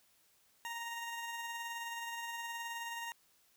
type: tone with tremolo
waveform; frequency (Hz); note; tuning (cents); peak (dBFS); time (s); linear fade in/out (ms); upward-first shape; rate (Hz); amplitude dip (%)
20% pulse; 932.3; A#5; 0; -34; 0.65-3.12; 0; sine; 19; 30
effects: white hiss -70 dBFS RMS until 3.56 s